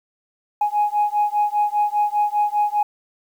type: beating tone pair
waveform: sine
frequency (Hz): 830.6 / 835.6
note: G#5 / G#5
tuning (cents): 0 / +10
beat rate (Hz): 5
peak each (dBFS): -19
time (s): 0.61-2.83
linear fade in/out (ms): 5
effects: tanh soft clip ceiling -11 dBFS + 8-bit